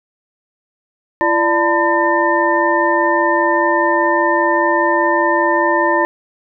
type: tone cluster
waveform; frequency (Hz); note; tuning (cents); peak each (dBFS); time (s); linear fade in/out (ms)
sine; 339.7 / 589 / 898 / 1003 / 1804; F4 / D5 / A5 / B5 / A6; -48 / +5 / +35 / +26 / +43; -18; 1.21-6.05; 0
effects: none